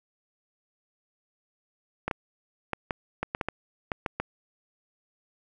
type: clicks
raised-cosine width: 0.5 ms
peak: -13 dBFS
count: 11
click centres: 2.08 / 2.112 / 2.733 / 2.908 / 3.23 / 3.349 / 3.412 / 3.486 / 3.918 / 4.062 / 4.2 s
effects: none